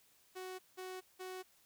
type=tone bursts; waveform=sawtooth; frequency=371.3 Hz; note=F#4; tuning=6 cents sharp; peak=-40 dBFS; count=3; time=0.35-1.43 s; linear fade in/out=20 ms; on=240 ms; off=180 ms; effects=white hiss -69 dBFS RMS until 1.65 s